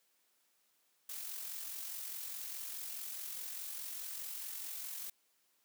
blue noise with amplitude modulation, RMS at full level -42 dBFS, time 1.09-5.1 s, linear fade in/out 5 ms, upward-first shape sine, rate 44.8 Hz, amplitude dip 40%, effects white hiss -75 dBFS RMS until 5.64 s + high-pass 200 Hz 12 dB/octave

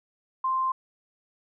sine tone, 1046.5 Hz, C6, in tune, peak -23 dBFS, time 0.44-0.72 s, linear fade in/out 5 ms, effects none

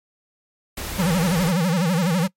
pink noise, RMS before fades -30 dBFS, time 0.77-1.51 s, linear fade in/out 5 ms
square tone with vibrato, 174.61 Hz, F3, in tune, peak -18 dBFS, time 0.98-2.28 s, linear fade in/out 20 ms, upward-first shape sine, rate 12 Hz, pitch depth 180 cents each way
effects noise-tail reverb RT60 0.1 s tail -22 dB re dry + MP3 64 kbps

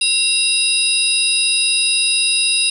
sine tone cluster, 2744 / 3825 / 4938 / 9410 Hz, F7 / A#7 / D#8 / D9, -31 / +44 / -14 / +2 cents, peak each -19 dBFS, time 0.01-2.7 s, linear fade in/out 5 ms, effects 8-bit

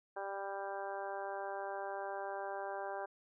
harmonic tone, 197.1 Hz, G3, 10 cents sharp, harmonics 2 / 3 / 4 / 5 / 6 / 7 / 8, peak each -46 / -44 / -43 / -48 / -53 / -54 / -49 dBFS, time 0.16-3.06 s, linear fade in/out 10 ms, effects none

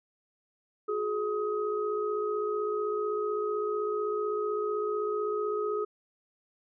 sine tone cluster, 365.1 / 420.9 / 1260 Hz, F#4 / G#4 / D#6, -23 / +23 / +21 cents, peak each -37 / -29 / -35 dBFS, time 0.88-5.85 s, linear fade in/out 10 ms, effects none

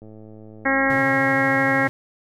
click train, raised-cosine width 2 ms, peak -30 dBFS, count 106, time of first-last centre 0.02-0.992 s, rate 108 Hz
harmonic tone, 270.5 Hz, C#4, 42 cents flat, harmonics 1 / 2 / 3 / 4 / 5 / 6 / 7 / 8, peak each -23 / -24 / -26 / -29 / -29 / -24 / -23 / -27 dBFS, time 0.65-1.88 s, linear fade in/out 10 ms
square tone with vibrato, 131.2 Hz, C3, 5 cents sharp, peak -30 dBFS, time 0.9-1.89 s, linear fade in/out 0 ms, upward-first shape sine, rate 13 Hz, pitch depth 150 cents each way
effects none

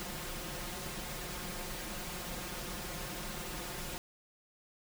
pink noise with comb filter, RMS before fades -41 dBFS, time 0-3.98 s, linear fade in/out 0 ms, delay 5.6 ms, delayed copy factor +0.75, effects none

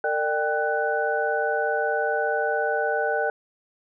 sine tone cluster, 454.2 / 599 / 784 / 1491 Hz, A#4 / D5 / G5 / F#6, -45 / +34 / 0 / +13 cents, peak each -27 dBFS, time 0.04-3.3 s, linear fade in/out 2 ms, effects none

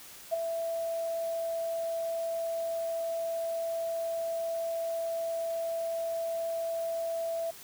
sine tone with ADSR envelope, 664 Hz, E5, 12 cents sharp, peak -23 dBFS, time 0.31-7.51 s, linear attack 27 ms, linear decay 9 ms, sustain -7 dB, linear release 9 ms, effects white hiss -49 dBFS RMS until 7.63 s

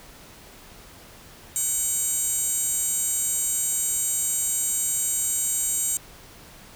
15% pulse tone with high-pass filter, 756 Hz, F#5, 37 cents sharp, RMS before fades -25 dBFS, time 1.56-5.97 s, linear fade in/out 0 ms, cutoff 7900 Hz, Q 3.4, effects pink hiss -47 dBFS RMS until 6.75 s

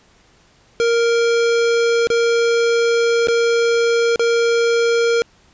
square tone with dropouts, 466.2 Hz, A#4, in tune, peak -14 dBFS, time 0.8-5.22 s, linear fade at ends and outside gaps 0 ms, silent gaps 2.071-2.102 / 3.272-3.284 / 4.159-4.195 s, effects pink hiss -53 dBFS RMS until 5.53 s + resampled to 16000 Hz

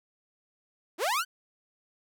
sawtooth linear sweep, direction up, 281.1 to 1568 Hz, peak -22 dBFS, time 0.98-1.25 s, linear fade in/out 50 ms, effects none

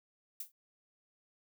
violet noise with exponential decay, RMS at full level -36 dBFS, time 0.4-0.52 s, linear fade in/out 5 ms, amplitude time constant 25 ms, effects none

